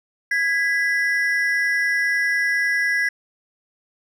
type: ring-modulated tone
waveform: triangle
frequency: 1819 Hz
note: A#6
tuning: 43 cents flat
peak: -13 dBFS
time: 0.31-3.09 s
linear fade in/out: 5 ms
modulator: 165 Hz
effects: none